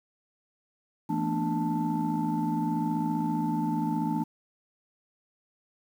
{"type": "tone cluster", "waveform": "sine", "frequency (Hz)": [166.9, 222.2, 243, 297.3, 882], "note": ["E3", "A3", "B3", "D4", "A5"], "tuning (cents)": [22, 17, -28, 21, 4], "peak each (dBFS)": [-31, -31, -33, -30, -32], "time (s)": [1.09, 4.24], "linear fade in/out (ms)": 10, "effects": ["tanh soft clip ceiling -18 dBFS", "9-bit"]}